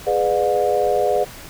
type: chord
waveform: sine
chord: G# diminished seventh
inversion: none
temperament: just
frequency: 415.3 / 498.4 / 598 / 717.6 Hz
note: G#4 / B4 / D5 / F5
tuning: 0 / +16 / +31 / +47 cents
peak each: -21 dBFS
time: 0.06-1.25 s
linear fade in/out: 20 ms
effects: pink hiss -38 dBFS RMS until 1.49 s